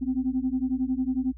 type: beating tone pair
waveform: sine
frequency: 252.9 / 263.9 Hz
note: B3 / C4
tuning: +41 / +15 cents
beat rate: 11 Hz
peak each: -26 dBFS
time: 0.01-1.33 s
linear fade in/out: 20 ms
effects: tanh soft clip ceiling -17 dBFS + added 60 Hz sine -41 dBFS peak until 1.37 s